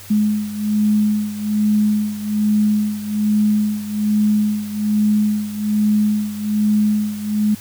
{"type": "beating tone pair", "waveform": "sine", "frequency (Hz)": [210.5, 211.7], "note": ["G#3", "G#3"], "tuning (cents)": [24, 33], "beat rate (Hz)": 1.2, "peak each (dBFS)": [-16, -20], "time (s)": [0.1, 7.55], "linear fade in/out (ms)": 10, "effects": ["added 98 Hz sine -41 dBFS peak until 7.6 s", "white hiss -39 dBFS RMS until 7.6 s"]}